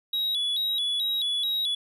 triangle tone with vibrato, 3611 Hz, A7, 44 cents sharp, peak -23 dBFS, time 0.13-1.75 s, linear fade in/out 5 ms, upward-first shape square, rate 2.3 Hz, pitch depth 100 cents each way, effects none

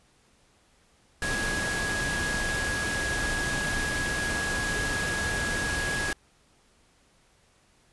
sine tone in noise, 1661.2 Hz, G#6, in tune, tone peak -29 dBFS, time 1.22-6.13 s, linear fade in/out 2 ms, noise pink, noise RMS -31 dBFS, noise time 1.22-6.13 s, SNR -1 dB, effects pink hiss -63 dBFS RMS until 7.92 s + resampled to 24000 Hz

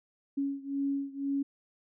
sine beating tone pair, 277.2 / 279.2 Hz, C#4 / C#4, 0 / +13 cents, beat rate 2 Hz, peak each -32 / -34 dBFS, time 0.37-1.43 s, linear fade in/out 10 ms, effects none

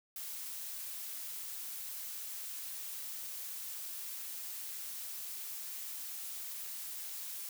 blue noise, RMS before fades -43 dBFS, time 0.16-7.49 s, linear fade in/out 2 ms, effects none

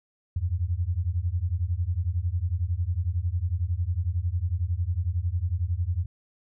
sine beating tone pair, 82.4 / 93.4 Hz, E2 / F#2, 0 / +17 cents, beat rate 11 Hz, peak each -27 dBFS, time 0.36-6.06 s, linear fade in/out 5 ms, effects none

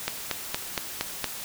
click train, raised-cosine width 0.2 ms, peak -8 dBFS, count 6, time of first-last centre 0.08-1.243 s, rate 4.3 Hz, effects white hiss -37 dBFS RMS until 1.44 s

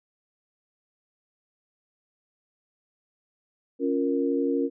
sine chord, Bb minor, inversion first, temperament equal, 277.2 / 349.2 / 466.2 Hz, Db4 / F4 / Bb4, 0 / 0 / 0 cents, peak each -25 / -29 / -27 dBFS, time 3.79-4.7 s, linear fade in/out 50 ms, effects none

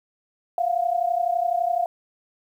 sine tone pair together, 689.1 / 721 Hz, F5 / F#5, -23 / -45 cents, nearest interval minor second, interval 78 cents, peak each -22 / -24 dBFS, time 0.58-1.86 s, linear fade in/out 2 ms, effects 9-bit

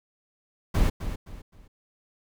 brown noise with echo, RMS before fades -21 dBFS, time 0.74-0.9 s, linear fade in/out 10 ms, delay 260 ms, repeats 3, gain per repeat -10 dB, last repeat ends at 1.68 s, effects none

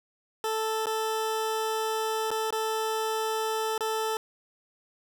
20% pulse tone with dropouts, 440 Hz, A4, in tune, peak -22 dBFS, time 0.44-4.17 s, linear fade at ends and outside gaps 1 ms, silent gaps 0.858-0.868 / 2.306-2.314 / 2.506-2.525 / 3.779-3.807 s, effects none

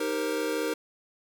square chord, C minor seventh, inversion first, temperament equal with one note detuned, 311.1 / 392 / 466.2 / 530.9 Hz, Eb4 / G4 / Bb4 / C5, 0 / 0 / 0 / +25 cents, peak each -33 / -36 / -31 / -37 dBFS, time 0-0.74 s, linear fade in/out 5 ms, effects none

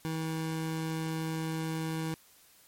25% pulse tone, 160.4 Hz, E3, 47 cents flat, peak -28 dBFS, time 0.05-2.14 s, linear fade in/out 0 ms, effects white hiss -60 dBFS RMS until 2.67 s + MP3 64 kbps

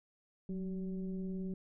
sine tone with frequency modulation, 185.5 Hz, F#3, 5 cents sharp, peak -36 dBFS, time 0.49-1.54 s, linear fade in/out 2 ms, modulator 195 Hz, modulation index 0.68, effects none

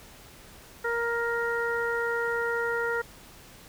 harmonic tone, 467.9 Hz, A#4, 6 cents sharp, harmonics 1 / 2 / 3 / 4, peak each -29 / -35 / -30 / -34 dBFS, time 0.84-3.02 s, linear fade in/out 10 ms, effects pink hiss -50 dBFS RMS until 3.68 s

